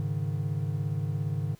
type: chord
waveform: triangle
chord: Ab suspended fourth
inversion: none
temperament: just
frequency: 103.83 / 138.43 / 155.74 Hz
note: Ab2 / Db3 / Eb3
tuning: 0 / -2 / +2 cents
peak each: -30 dBFS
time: 0-1.55 s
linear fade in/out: 0 ms
effects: pink hiss -60 dBFS RMS until 1.59 s